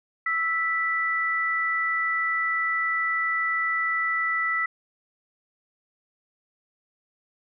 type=tone pair together; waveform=sine; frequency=1318.5 / 1971.1 Hz; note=E6 / B6; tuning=0 / -4 cents; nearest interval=perfect fifth; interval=696 cents; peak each=-27 / -24 dBFS; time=0.26-4.66 s; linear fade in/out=5 ms; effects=none